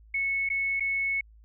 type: tone with dropouts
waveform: sine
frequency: 2202 Hz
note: C#7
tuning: 12 cents flat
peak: -25 dBFS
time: 0.14-1.21 s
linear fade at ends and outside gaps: 5 ms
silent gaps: 0.49-0.5 / 0.798-0.805 s
effects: added 54 Hz sine -51 dBFS peak until 1.44 s